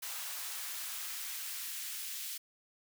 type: noise with high-pass filter sweep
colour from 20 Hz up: white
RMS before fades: -41 dBFS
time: 0.02-2.38 s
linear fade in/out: 10 ms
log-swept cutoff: 780 to 2600 Hz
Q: 0.81
effects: none